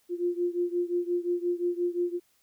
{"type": "beating tone pair", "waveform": "sine", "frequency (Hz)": [349.2, 354.9], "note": ["F4", "F4"], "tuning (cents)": [0, 28], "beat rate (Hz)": 5.7, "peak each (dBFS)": [-28, -30], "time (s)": [0.09, 2.2], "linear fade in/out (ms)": 50, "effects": ["white hiss -68 dBFS RMS until 2.42 s"]}